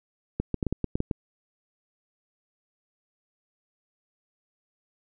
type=clicks; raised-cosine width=3 ms; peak=-13 dBFS; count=9; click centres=0.4 / 0.543 / 0.628 / 0.667 / 0.726 / 0.843 / 0.955 / 1.004 / 1.112 s; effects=none